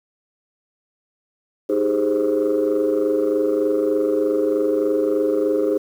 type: chord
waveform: sine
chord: Ab major seventh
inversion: second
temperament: equal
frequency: 311.1 / 392 / 415.3 / 523.3 Hz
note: Eb4 / G4 / Ab4 / C5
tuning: 0 / 0 / 0 / 0 cents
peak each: -21 / -24 / -19 / -21 dBFS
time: 1.69-5.78 s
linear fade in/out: 10 ms
effects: tanh soft clip ceiling -11 dBFS + 8-bit